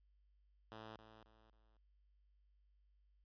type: tone with echo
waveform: 5% pulse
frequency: 110 Hz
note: A2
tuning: in tune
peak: -40 dBFS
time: 0.72-0.96 s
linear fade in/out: 0 ms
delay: 270 ms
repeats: 3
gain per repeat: -9 dB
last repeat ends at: 1.77 s
effects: added 50 Hz sine -70 dBFS peak until 3.24 s + resampled to 11025 Hz